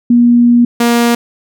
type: tone pair in turn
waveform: sine / sawtooth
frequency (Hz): 239.4 / 236.4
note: A#3 / A#3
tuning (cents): +46 / +24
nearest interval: unison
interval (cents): 22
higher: first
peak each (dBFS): -4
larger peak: neither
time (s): 0.1-0.65 / 0.8-1.15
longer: first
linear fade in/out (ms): 5
effects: none